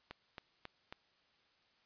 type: click train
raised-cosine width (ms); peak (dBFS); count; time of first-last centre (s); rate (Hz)
0.3; -29; 4; 0.11-0.925; 3.68
effects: white hiss -72 dBFS RMS until 1.85 s + resampled to 11025 Hz